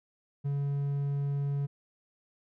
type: tone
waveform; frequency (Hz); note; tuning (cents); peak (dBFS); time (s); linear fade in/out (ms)
triangle; 141.3; C#3; +34; -26; 0.44-1.67; 20
effects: none